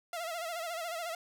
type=tone with vibrato; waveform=sawtooth; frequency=672 Hz; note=E5; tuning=33 cents sharp; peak=-32 dBFS; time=0.13-1.15 s; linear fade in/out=2 ms; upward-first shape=sine; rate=14 Hz; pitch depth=85 cents each way; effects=none